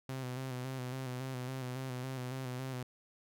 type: tone with vibrato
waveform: sawtooth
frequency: 128.8 Hz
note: C3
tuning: 27 cents flat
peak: -34 dBFS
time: 0.09-2.83 s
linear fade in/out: 2 ms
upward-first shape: square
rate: 3.6 Hz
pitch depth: 39 cents each way
effects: none